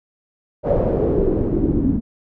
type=noise with low-pass filter sweep; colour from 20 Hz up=pink; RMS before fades=-18 dBFS; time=0.63-2.01 s; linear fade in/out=50 ms; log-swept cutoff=590 to 250 Hz; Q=4; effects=none